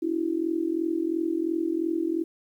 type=tone with amplitude modulation; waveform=sine; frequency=329.6 Hz; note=E4; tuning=in tune; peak=-20 dBFS; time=0.02-2.24 s; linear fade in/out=10 ms; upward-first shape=sine; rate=42.9 Hz; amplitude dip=85%; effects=10-bit